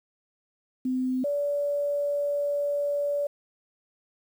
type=tone pair in turn; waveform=sine; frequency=256.4 / 575.6 Hz; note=C4 / D5; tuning=-35 / -35 cents; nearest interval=octave + major second; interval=1400 cents; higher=second; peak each=-24 dBFS; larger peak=neither; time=0.85-1.24 / 1.24-3.27 s; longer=second; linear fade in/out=5 ms; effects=9-bit